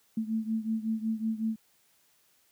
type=beating tone pair; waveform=sine; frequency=220 / 225.4 Hz; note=A3 / A3; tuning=0 / +42 cents; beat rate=5.4 Hz; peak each=-30 / -33 dBFS; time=0.17-1.56 s; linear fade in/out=5 ms; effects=white hiss -67 dBFS RMS until 2.51 s + high-pass 60 Hz 12 dB/octave